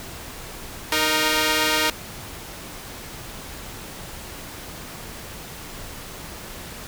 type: tone pair together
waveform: 5% pulse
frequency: 309.3 / 468.2 Hz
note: D#4 / A#4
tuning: -10 / +8 cents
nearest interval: perfect fifth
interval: 718 cents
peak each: -10 dBFS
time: 0.92-1.9 s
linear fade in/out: 2 ms
effects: pink hiss -37 dBFS RMS until 6.87 s